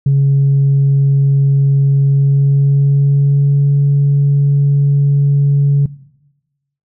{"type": "tone with pitch glide", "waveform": "sine", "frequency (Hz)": [138.59, 141.42], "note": ["C#3", "C#3"], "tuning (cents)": [0, 35], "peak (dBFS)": -6, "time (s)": [0.06, 5.86], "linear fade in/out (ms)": 5, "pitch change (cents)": 35, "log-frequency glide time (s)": [2.01, 3.71], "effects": ["noise-tail reverb RT60 1.0 s tail -20 dB re dry", "tanh soft clip ceiling -5 dBFS"]}